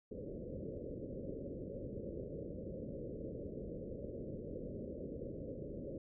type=low-pass noise; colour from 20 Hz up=white; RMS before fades=-45 dBFS; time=0.11-5.98 s; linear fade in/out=5 ms; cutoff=570 Hz; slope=96 dB/octave; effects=none